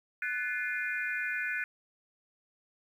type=tone cluster; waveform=sine; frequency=1490 / 1738 / 2102 / 2437 Hz; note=F#6 / A6 / C7 / D#7; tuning=+12 / -22 / +7 / -37 cents; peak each=-34 / -36 / -40 / -38 dBFS; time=0.22-1.64 s; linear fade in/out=2 ms; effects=10-bit